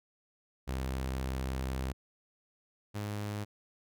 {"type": "tone pair in turn", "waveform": "sawtooth", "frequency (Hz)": [65.41, 103.83], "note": ["C2", "G#2"], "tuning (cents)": [0, 0], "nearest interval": "minor sixth", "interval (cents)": 800, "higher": "second", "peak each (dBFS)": [-29, -31], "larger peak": "first", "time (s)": [[0.67, 1.93], [2.94, 3.45]], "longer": "first", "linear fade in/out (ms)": 20, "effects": []}